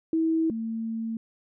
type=tone pair in turn; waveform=sine; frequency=323.6 / 225.3 Hz; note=E4 / A3; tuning=-32 / +41 cents; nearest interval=tritone; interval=627 cents; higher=first; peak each=-21 / -28 dBFS; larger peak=first; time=0.13-0.5 / 0.5-1.17 s; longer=second; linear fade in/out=2 ms; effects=none